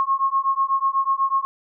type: beating tone pair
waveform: sine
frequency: 1080 / 1088.1 Hz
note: C#6 / C#6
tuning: -45 / -33 cents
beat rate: 8.1 Hz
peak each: -21 dBFS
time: 0-1.45 s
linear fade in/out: 0 ms
effects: none